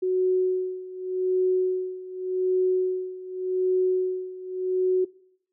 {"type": "tone with tremolo", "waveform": "sine", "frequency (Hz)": 370, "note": "F#4", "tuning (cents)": 0, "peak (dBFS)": -18, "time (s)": [0.02, 5.05], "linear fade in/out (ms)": 10, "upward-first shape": "sine", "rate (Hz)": 0.86, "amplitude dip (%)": 85, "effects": ["noise-tail reverb RT60 0.7 s tail -22 dB re dry"]}